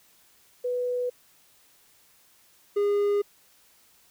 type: tone pair in turn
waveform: sine / triangle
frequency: 493.9 / 408.3 Hz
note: B4 / G#4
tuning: 0 / -29 cents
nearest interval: minor third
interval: 329 cents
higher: first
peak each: -25 / -19 dBFS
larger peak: second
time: 0.64-1.1 / 2.76-3.22 s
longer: neither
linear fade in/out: 10 ms
effects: white hiss -60 dBFS RMS until 4.1 s